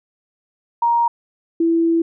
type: tone pair in turn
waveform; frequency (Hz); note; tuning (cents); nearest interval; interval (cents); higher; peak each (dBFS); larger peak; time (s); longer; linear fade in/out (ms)
sine; 939 / 332; A#5 / E4; +12 / +12; octave + tritone; 1800; first; -13; neither; 0.82-1.08 / 1.6-2.02; second; 5
effects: none